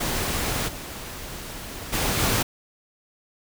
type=noise with level steps; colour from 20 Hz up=pink; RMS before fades=-26 / -36 / -24 / -22 dBFS; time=0-2.43 s; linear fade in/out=10 ms; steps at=0.67 / 1.92 / 2.18 s; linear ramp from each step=20 ms; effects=none

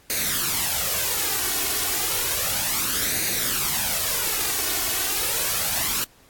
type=noise with flanger; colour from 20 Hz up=white; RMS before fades=-24 dBFS; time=0.1-6.04 s; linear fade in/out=0 ms; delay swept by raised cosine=0.46 to 2.76 ms; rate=0.32 Hz; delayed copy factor=+0.6; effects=pink hiss -55 dBFS RMS until 6.29 s + AAC 64 kbps

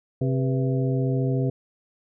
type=harmonic tone with a mistuned harmonic; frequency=132.6 Hz; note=C3; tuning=23 cents sharp; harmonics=1 / 2 / 3 / 4 / 5; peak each=-22 / -28 / -30 / -32 / -37 dBFS; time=0.21-1.5 s; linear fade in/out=5 ms; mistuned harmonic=4; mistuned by=-130 cents; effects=none

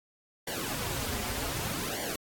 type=noise with flanger; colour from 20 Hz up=pink; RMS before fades=-34 dBFS; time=0.47-2.16 s; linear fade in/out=5 ms; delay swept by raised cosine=0.77 to 6.37 ms; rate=0.65 Hz; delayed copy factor=-0.9; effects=AAC 64 kbps

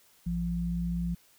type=tone pair together; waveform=sine; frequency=57.4 / 172.7 Hz; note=A#1 / F3; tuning=-26 / -19 cents; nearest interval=octave + perfect fifth; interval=1907 cents; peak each=-34 / -29 dBFS; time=0.26-1.15 s; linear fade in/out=10 ms; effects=white hiss -62 dBFS RMS until 1.38 s

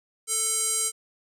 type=tone with band-pass filter; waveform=square; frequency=442.7 Hz; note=A4; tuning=11 cents sharp; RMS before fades=-26 dBFS; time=0.27-0.92 s; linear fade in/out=50 ms; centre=8500 Hz; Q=4.4; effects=none

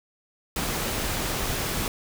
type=noise; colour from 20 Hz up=pink; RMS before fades=-28 dBFS; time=0.56-1.88 s; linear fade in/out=2 ms; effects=none

